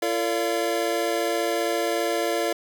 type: tone cluster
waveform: square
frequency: 340.5 / 451.9 / 575 / 690 Hz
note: F4 / A4 / D5 / F5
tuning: -44 / +46 / -37 / -21 cents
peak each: -29 dBFS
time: 0.02-2.53 s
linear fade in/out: 5 ms
effects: none